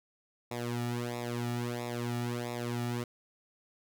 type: tone with flanger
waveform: sawtooth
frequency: 120.1 Hz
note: B2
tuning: 48 cents flat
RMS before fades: -35 dBFS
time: 0.51-3.04 s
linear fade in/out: 5 ms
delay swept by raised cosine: 0.65 to 1.95 ms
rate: 1.5 Hz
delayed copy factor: -0.85
effects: none